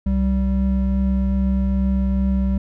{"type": "tone pair together", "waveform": "triangle", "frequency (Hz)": [65.39, 193.7], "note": ["C2", "G3"], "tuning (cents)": [0, -20], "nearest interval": "octave + perfect fifth", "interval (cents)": 1880, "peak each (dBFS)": -17, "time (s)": [0.06, 2.58], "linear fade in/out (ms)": 5, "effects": []}